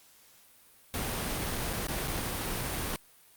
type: noise with dropouts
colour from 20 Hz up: pink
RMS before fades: -33 dBFS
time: 0.94-2.96 s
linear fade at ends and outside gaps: 0 ms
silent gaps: 1.73-1.734 / 1.869-1.884 / 2.075-2.08 s
effects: white hiss -59 dBFS RMS until 3.36 s + Opus 48 kbps